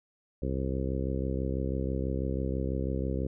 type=harmonic tone; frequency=66.1 Hz; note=C2; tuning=18 cents sharp; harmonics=1 / 2 / 3 / 4 / 5 / 6 / 7 / 8; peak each=-32 / -35 / -37 / -38 / -39 / -40 / -40 / -41 dBFS; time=0.42-3.27 s; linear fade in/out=5 ms; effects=none